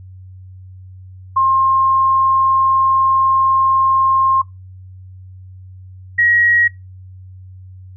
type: tone pair in turn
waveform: sine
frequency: 1064 / 1899.3 Hz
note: C6 / A#6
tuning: +29 / +32 cents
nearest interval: minor seventh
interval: 1003 cents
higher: second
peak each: -10 dBFS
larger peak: neither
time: 1.36-4.42 / 6.18-6.68 s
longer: first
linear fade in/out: 10 ms
effects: noise-tail reverb RT60 0.2 s tail -22 dB re dry + added 93 Hz sine -34 dBFS peak until 7.96 s